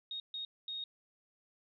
sine tone bursts at uneven times, 3729 Hz, A#7, in tune, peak -38 dBFS, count 3, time 0.11-0.2 / 0.34-0.45 / 0.68-0.84 s, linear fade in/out 2 ms, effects none

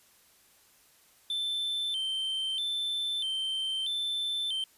triangle tone with vibrato, 3319 Hz, G#7, 2 cents flat, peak -28 dBFS, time 1.3-4.64 s, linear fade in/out 2 ms, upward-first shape square, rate 0.78 Hz, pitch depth 110 cents each way, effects white hiss -62 dBFS RMS until 4.77 s + resampled to 32000 Hz

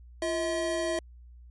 square tone pair together, 344.1 / 641 Hz, F4 / E5, -26 / -49 cents, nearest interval major seventh, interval 1077 cents, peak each -32 / -30 dBFS, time 0.22-0.99 s, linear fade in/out 2 ms, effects added 60 Hz sine -47 dBFS peak until 1.5 s + MP3 48 kbps

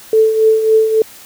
sine tone with tremolo, 440 Hz, A4, in tune, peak -5 dBFS, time 0.13-1.02 s, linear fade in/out 2 ms, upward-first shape triangle, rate 3.6 Hz, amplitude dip 65%, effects white hiss -38 dBFS RMS until 1.25 s

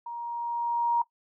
sine tone with level ramp, 943 Hz, A#5, 20 cents sharp, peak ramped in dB -34 to -20 dBFS, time 0.06-1.02 s, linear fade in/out 5 ms, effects noise-tail reverb RT60 0.1 s tail -19 dB re dry

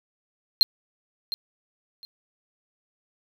triangle tone with echo, 4186 Hz, C8, in tune, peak -11 dBFS, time 0.61-0.63 s, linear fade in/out 0 ms, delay 710 ms, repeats 2, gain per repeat -14 dB, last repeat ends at 2.05 s, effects none

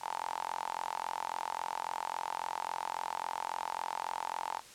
sawtooth tone with high-pass filter, 43.65 Hz, F1, in tune, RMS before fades -38 dBFS, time 0-4.62 s, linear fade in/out 50 ms, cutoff 890 Hz, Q 9.5, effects white hiss -53 dBFS RMS until 4.74 s + low-pass 9000 Hz 12 dB/octave

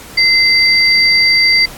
sine tone pair together, 2069 / 4666 Hz, C7 / D8, -20 / -12 cents, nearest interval octave + major second, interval 1408 cents, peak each -10 dBFS, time 0.17-1.66 s, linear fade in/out 10 ms, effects pink hiss -33 dBFS RMS until 1.77 s + AAC 64 kbps

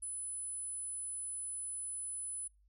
sine tone, 10030 Hz, D#9, 13 cents sharp, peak -38 dBFS, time 0.02-2.48 s, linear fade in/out 10 ms, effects noise-tail reverb RT60 0.2 s tail -22 dB re dry + added 50 Hz sine -65 dBFS peak until 2.68 s

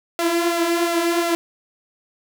sawtooth tone with flanger, 340 Hz, F4, 46 cents flat, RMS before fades -20 dBFS, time 0.19-1.35 s, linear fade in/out 0 ms, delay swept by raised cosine 1.4 to 5.5 ms, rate 2.8 Hz, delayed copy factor +0.5, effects none

